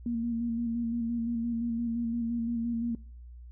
sine tone with vibrato, 233.1 Hz, A#3, in tune, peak -28 dBFS, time 0.06-2.95 s, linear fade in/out 2 ms, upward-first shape square, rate 5.8 Hz, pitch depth 26 cents each way, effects noise-tail reverb RT60 0.5 s tail -23 dB re dry + added 60 Hz sine -44 dBFS peak until 3.51 s

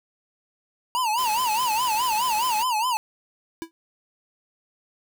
square tone with vibrato, 932.3 Hz, A#5, in tune, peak -22 dBFS, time 0.95-2.97 s, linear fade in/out 0 ms, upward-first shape sine, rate 4.8 Hz, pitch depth 170 cents each way
white noise, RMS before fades -34 dBFS, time 1.17-2.64 s, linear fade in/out 20 ms
square tone with exponential decay, 329.4 Hz, E4, 1 cent flat, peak -26 dBFS, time 3.62-3.71 s, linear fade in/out 0 ms, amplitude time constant 18 ms
effects none

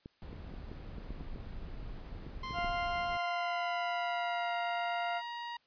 clicks, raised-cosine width 3 ms, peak -32 dBFS, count 12, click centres 0.059 / 0.33 / 0.539 / 0.716 / 0.983 / 1.106 / 1.209 / 1.36 / 2.266 / 2.508 / 2.586 / 2.646 s
brown noise, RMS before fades -44 dBFS, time 0.22-3.17 s, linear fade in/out 0 ms
sawtooth tone with pitch glide, 1045 to 947.3 Hz, C6 to A#5, -2 to +28 cents, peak -35 dBFS, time 2.43-5.57 s, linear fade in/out 5 ms, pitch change -170 cents, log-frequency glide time 3.1-4.57 s
harmonic tone, 698.5 Hz, F5, in tune, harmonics 1 / 2 / 3 / 4, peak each -34 / -40 / -44 / -46 dBFS, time 2.53-5.22 s, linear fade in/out 50 ms
effects white hiss -71 dBFS RMS until 5.66 s + resampled to 11025 Hz

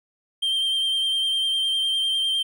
triangle tone with vibrato, 3157 Hz, G7, 12 cents sharp, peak -19 dBFS, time 0.42-2.43 s, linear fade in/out 10 ms, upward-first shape triangle, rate 9.9 Hz, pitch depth 23 cents each way, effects none

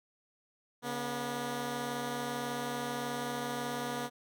10% pulse tone pair together, 140.26 / 242.2 Hz, C#3 / B3, +21 / -34 cents, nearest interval major sixth, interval 945 cents, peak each -33 / -27 dBFS, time 0.82-4.1 s, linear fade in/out 50 ms, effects none

